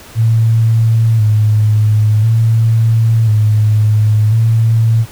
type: tone with vibrato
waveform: sine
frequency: 110 Hz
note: A2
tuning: in tune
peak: -7 dBFS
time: 0.15-5.06 s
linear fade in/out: 50 ms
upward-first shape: square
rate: 0.48 Hz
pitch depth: 47 cents each way
effects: pink hiss -36 dBFS RMS until 5.11 s